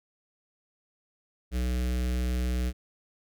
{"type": "tone with notch filter", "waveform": "square", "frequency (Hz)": 61.74, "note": "B1", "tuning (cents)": 0, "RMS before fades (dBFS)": -28, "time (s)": [1.51, 2.73], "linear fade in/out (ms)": 50, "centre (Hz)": 940, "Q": 0.99, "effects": []}